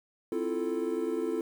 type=chord; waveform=triangle; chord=F major seventh; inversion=second; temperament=equal; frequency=261.6 / 329.6 / 349.2 / 440 Hz; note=C4 / E4 / F4 / A4; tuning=0 / 0 / 0 / 0 cents; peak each=-35 / -32 / -32 / -31 dBFS; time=0.32-1.41 s; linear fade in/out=2 ms; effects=9-bit